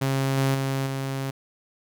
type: tone with level steps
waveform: sawtooth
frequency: 135.2 Hz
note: C#3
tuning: 43 cents flat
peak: -18 / -16 / -20 / -23 dBFS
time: 0.01-1.31 s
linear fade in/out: 10 ms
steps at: 0.37 / 0.54 / 0.86 s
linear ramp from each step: 10 ms
effects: none